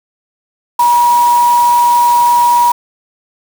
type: tone in noise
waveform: sine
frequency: 960 Hz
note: B5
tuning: 49 cents flat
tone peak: -6 dBFS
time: 0.79-2.72 s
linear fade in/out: 5 ms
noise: white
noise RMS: -24 dBFS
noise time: 0.79-2.72 s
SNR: +15 dB
effects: none